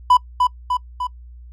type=tone with echo; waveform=triangle; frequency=994 Hz; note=B5; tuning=11 cents sharp; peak=-7 dBFS; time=0.1-0.17 s; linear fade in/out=5 ms; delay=300 ms; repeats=3; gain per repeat=-4 dB; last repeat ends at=1.07 s; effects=noise-tail reverb RT60 0.1 s tail -24 dB re dry + added 60 Hz sine -37 dBFS peak until 1.52 s